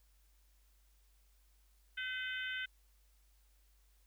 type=harmonic tone; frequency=510 Hz; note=C5; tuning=44 cents flat; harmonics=3 / 4 / 5 / 6 / 7; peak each=-40 / -45 / -48 / -45 / -51 dBFS; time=1.97-2.66 s; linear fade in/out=10 ms; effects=added 50 Hz sine -66 dBFS peak until 4.06 s + white hiss -75 dBFS RMS until 4.06 s